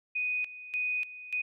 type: tone with tremolo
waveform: sine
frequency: 2489 Hz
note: D#7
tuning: in tune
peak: -28 dBFS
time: 0.15-1.42 s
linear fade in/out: 10 ms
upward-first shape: square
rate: 1.7 Hz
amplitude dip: 80%
effects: none